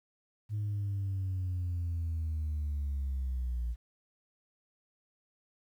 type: linear sweep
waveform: sine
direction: down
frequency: 106.1 to 57.4 Hz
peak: -29 dBFS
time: 0.49-3.76 s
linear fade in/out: 50 ms
effects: tanh soft clip ceiling -29 dBFS + 11-bit